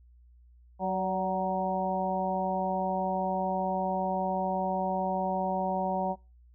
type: harmonic tone with a mistuned harmonic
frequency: 187.1 Hz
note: F#3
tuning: 20 cents sharp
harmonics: 1 / 2 / 3 / 4 / 5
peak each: -33 / -39 / -33 / -31 / -34 dBFS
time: 0.79-6.16 s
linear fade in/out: 50 ms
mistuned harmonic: 3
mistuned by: +35 cents
effects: noise-tail reverb RT60 0.3 s tail -26 dB re dry + added 60 Hz sine -54 dBFS peak until 6.54 s